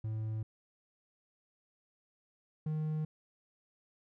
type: tone pair in turn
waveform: triangle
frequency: 109.5 / 154.86 Hz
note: A2 / D#3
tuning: -8 / -8 cents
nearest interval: tritone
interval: 600 cents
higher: second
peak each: -32 / -30 dBFS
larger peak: second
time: 0.04-0.43 / 2.66-3.05 s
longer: neither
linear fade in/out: 5 ms
effects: none